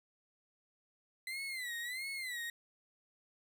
35% pulse tone with vibrato, 2023 Hz, B6, 41 cents sharp, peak -37 dBFS, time 1.27-2.5 s, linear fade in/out 2 ms, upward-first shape sine, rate 1.5 Hz, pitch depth 140 cents each way, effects none

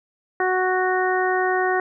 harmonic tone, 370 Hz, F#4, in tune, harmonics 1 / 2 / 3 / 4 / 5, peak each -22 / -23 / -28 / -27 / -26 dBFS, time 0.4-1.8 s, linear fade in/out 2 ms, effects none

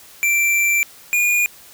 square tone pair in turn, 2349 / 2435 Hz, D7 / D#7, 0 / -38 cents, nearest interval minor second, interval 62 cents, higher second, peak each -15 dBFS, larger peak neither, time 0.23-0.83 / 1.13-1.46 s, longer first, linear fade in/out 0 ms, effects white hiss -44 dBFS RMS until 1.73 s

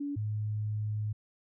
sine tone pair in turn, 286 / 106.3 Hz, D4 / G#2, -46 / +41 cents, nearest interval octave + perfect fourth, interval 1713 cents, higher first, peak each -32 / -30 dBFS, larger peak second, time 0-0.16 / 0.16-1.13 s, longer second, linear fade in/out 10 ms, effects none

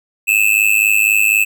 square tone with amplitude modulation, 2613 Hz, E7, 16 cents flat, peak -7 dBFS, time 0.27-1.45 s, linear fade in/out 20 ms, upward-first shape sine, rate 104 Hz, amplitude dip 95%, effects none

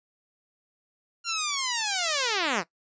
5% pulse linear sweep, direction down, 1400 to 151.1 Hz, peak -13 dBFS, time 1.24-2.64 s, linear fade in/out 50 ms, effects noise-tail reverb RT60 0.1 s tail -19 dB re dry + resampled to 16000 Hz

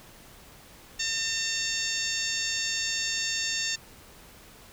harmonic tone with a mistuned harmonic, 905 Hz, A5, 48 cents sharp, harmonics 2 / 3 / 4 / 5 / 6 / 7 / 8, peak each -35 / -35 / -35 / -35 / -35 / -35 / -35 dBFS, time 0.99-3.76 s, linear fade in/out 10 ms, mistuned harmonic 7, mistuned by +39 cents, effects pink hiss -51 dBFS RMS until 4.72 s

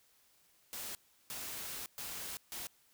white noise bursts at uneven times, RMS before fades -43 dBFS, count 4, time 0.73-0.95 / 1.3-1.86 / 1.98-2.37 / 2.52-2.67 s, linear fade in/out 0 ms, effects white hiss -69 dBFS RMS until 2.93 s

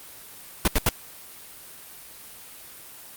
pink noise bursts, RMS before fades -19 dBFS, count 3, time 0.65-0.889 s, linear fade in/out 0 ms, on 27 ms, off 79 ms, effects white hiss -44 dBFS RMS until 3.16 s + Opus 32 kbps

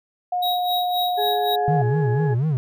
sine tone, 719 Hz, F#5, 50 cents flat, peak -20 dBFS, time 0.32-1.82 s, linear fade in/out 5 ms
square tone with tremolo, 3813 Hz, A#7, 38 cents sharp, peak -23 dBFS, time 0.42-1.56 s, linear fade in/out 10 ms, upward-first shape sine, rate 3.8 Hz, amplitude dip 75%
harmonic tone, 419.4 Hz, G#4, 17 cents sharp, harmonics 1 / 2 / 4, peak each -24 / -31 / -37 dBFS, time 1.17-2.35 s, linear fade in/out 20 ms
triangle tone with vibrato, 136.7 Hz, C#3, 24 cents flat, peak -16 dBFS, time 1.68-2.57 s, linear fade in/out 0 ms, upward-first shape sine, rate 4.1 Hz, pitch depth 270 cents each way
effects none

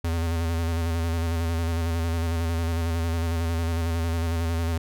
square tone with vibrato, 83.1 Hz, E2, 15 cents sharp, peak -24 dBFS, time 0.04-4.78 s, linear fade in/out 5 ms, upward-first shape square, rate 11 Hz, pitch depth 32 cents each way, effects none

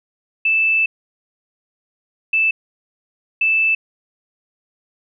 sine tone bursts at uneven times, 2637 Hz, E7, in tune, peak -13 dBFS, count 3, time 0.45-0.86 / 2.33-2.51 / 3.41-3.75 s, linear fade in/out 5 ms, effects none

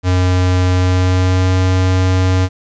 square tone with pitch glide, 91.3 to 92.63 Hz, F#2 to F#2, -23 to +2 cents, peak -11 dBFS, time 0.03-2.49 s, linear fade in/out 50 ms, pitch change +25 cents, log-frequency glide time 0.74-1.54 s, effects resampled to 16000 Hz + 8-bit

